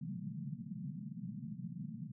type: band-pass noise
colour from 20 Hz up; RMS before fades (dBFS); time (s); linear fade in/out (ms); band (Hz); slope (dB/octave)
white; -44; 0.01-2.12; 10; 120 to 230; 96
effects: none